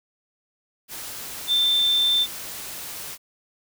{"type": "tone in noise", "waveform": "sine", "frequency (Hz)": 3559, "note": "A7", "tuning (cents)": 19, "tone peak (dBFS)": -17, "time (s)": [1.47, 2.27], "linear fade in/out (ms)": 50, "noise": "white", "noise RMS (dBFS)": -35, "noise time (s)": [0.88, 3.18], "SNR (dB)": 15, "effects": []}